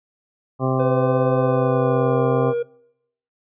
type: harmonic tone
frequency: 130.81 Hz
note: C3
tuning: in tune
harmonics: 1 / 2 / 3 / 4 / 5 / 6 / 8 / 9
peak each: -21 / -24 / -26 / -27 / -28 / -29 / -30 / -31 dBFS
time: 0.59-2.54 s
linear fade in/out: 50 ms
type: tone with pitch glide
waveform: triangle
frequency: 506 to 474.8 Hz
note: B4 to A#4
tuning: +42 to +32 cents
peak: -18 dBFS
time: 0.79-2.63 s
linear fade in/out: 10 ms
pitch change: -110 cents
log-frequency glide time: 1.4-2.24 s
effects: noise-tail reverb RT60 0.8 s tail -24 dB re dry + resampled to 8000 Hz